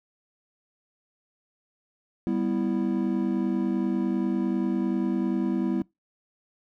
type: chord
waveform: triangle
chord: E minor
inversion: first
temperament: equal with one note detuned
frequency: 196.79 / 246.9 / 329.6 Hz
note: G3 / B3 / E4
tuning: +7 / 0 / 0 cents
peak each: -26 dBFS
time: 2.27-5.82 s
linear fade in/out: 0 ms
effects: noise-tail reverb RT60 0.2 s tail -24 dB re dry